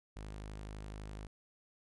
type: tone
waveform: sawtooth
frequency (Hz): 51.91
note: G#1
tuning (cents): 0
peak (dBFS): -40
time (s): 0.16-1.27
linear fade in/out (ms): 5
effects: resampled to 24000 Hz